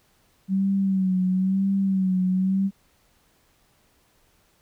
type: tone with vibrato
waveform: sine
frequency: 190 Hz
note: F#3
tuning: 46 cents sharp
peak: -19 dBFS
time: 0.48-2.71 s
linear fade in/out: 50 ms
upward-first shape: sine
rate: 1 Hz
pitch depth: 53 cents each way
effects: pink hiss -63 dBFS RMS until 4.61 s